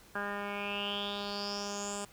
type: tone with low-pass filter sweep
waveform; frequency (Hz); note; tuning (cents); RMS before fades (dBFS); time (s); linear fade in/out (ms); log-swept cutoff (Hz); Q
10% pulse; 202.9; G#3; -40; -37; 0.15-2.05; 5; 1600 to 8300; 8.3
effects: pink hiss -58 dBFS RMS until 2.12 s